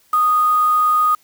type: tone with quantisation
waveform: sine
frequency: 1238 Hz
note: D#6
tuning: 9 cents flat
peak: -12 dBFS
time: 0.13-1.15 s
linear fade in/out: 5 ms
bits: 5
effects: white hiss -56 dBFS RMS until 1.23 s